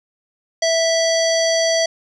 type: tone with low-pass filter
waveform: square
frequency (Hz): 657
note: E5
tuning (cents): -6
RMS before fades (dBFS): -17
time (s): 0.62-1.86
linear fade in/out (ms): 5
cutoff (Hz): 5400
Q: 7.8
effects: none